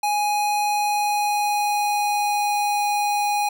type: tone with pitch glide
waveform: square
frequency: 831 to 824.8 Hz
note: G#5 to G#5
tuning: +1 to -12 cents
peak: -20 dBFS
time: 0.03-3.49 s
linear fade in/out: 5 ms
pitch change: -13 cents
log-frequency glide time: 0.66-2.76 s
effects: none